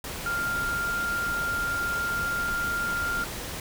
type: tone in noise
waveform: sine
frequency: 1396.9 Hz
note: F6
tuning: in tune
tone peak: -26 dBFS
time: 0.26-3.24 s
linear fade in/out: 2 ms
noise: pink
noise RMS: -35 dBFS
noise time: 0.04-3.6 s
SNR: +6 dB
effects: none